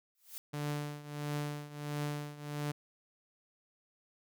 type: noise with exponential growth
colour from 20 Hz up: blue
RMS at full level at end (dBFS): -41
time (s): 0.15-0.38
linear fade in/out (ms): 0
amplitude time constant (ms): 49
type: tone with tremolo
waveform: sawtooth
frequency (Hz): 147.1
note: D3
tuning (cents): +3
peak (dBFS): -29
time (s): 0.53-2.72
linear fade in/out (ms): 10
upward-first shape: triangle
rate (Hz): 1.5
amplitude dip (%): 85
effects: none